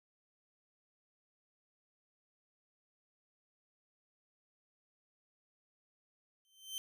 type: tone with exponential growth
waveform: sawtooth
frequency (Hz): 3100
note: G7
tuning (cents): -20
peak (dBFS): -33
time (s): 6.45-6.78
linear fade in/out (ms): 0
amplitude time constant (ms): 70
effects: none